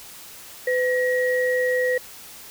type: tone pair together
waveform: sine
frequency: 504 / 1902.9 Hz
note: B4 / A#6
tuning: +35 / +35 cents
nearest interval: octave + major seventh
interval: 2300 cents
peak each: -20 / -24 dBFS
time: 0.67-1.98 s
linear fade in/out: 5 ms
effects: white hiss -42 dBFS RMS until 2.5 s